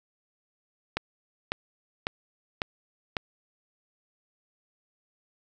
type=click train; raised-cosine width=0.3 ms; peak=-11 dBFS; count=5; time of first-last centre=0.97-3.168 s; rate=1.82 Hz; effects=none